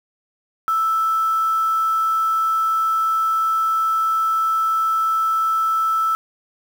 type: tone with quantisation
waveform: sine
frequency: 1318.5 Hz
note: E6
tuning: in tune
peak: -16 dBFS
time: 0.68-6.15 s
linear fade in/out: 0 ms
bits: 6
effects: none